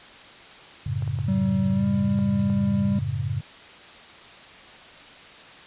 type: chord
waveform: sine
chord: F# minor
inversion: none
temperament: equal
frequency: 92.5 / 110 / 138.59 Hz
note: F#2 / A2 / C#3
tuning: 0 / 0 / 0 cents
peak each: -30 / -28 / -28 dBFS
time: 0.86-3.41 s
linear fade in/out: 5 ms
type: clicks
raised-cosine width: 1 ms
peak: -28 dBFS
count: 5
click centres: 1.023 / 1.077 / 1.188 / 2.189 / 2.5 s
type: tone with pitch glide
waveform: triangle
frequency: 191.3 to 198.96 Hz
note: G3 to G3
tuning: -42 to +26 cents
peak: -19 dBFS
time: 1.28-2.99 s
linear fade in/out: 5 ms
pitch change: +68 cents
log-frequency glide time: 1.72-1.86 s
effects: white hiss -45 dBFS RMS until 5.66 s + resampled to 8000 Hz